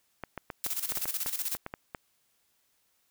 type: clicks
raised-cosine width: 0.5 ms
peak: -21 dBFS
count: 12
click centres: 0.237 / 0.377 / 0.502 / 0.664 / 0.921 / 0.973 / 1.056 / 1.262 / 1.55 / 1.664 / 1.739 / 1.948 s
type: noise with tremolo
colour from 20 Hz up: blue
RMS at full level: -31 dBFS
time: 0.64-1.57 s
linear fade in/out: 0 ms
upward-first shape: square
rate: 16 Hz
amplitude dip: 70%
effects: white hiss -72 dBFS RMS until 3.1 s